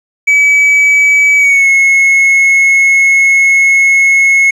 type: tone with pitch glide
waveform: triangle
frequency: 2286 to 2179 Hz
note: D7 to C#7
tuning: -47 to -30 cents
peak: -3 dBFS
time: 0.27-4.51 s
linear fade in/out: 10 ms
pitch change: -83 cents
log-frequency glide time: 1.37-1.68 s
effects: resampled to 24000 Hz + 7-bit